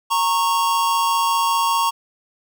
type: tone pair together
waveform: square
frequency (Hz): 925 / 1100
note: A#5 / C#6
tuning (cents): -14 / -14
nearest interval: minor third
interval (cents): 300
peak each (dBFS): -20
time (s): 0.1-1.91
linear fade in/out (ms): 20
effects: none